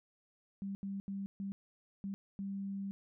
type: tone bursts at uneven times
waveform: sine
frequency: 196.9 Hz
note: G3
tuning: 8 cents sharp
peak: -37 dBFS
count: 6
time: 0.62-0.75 / 0.83-1 / 1.08-1.26 / 1.4-1.52 / 2.04-2.14 / 2.39-2.91 s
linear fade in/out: 0 ms
effects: none